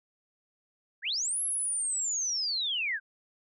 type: linear two-way sweep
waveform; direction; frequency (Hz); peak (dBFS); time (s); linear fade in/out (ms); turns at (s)
sine; up then down; 1496 to 11230 to 1496; -28; 1.02-3; 50; 1.42
effects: none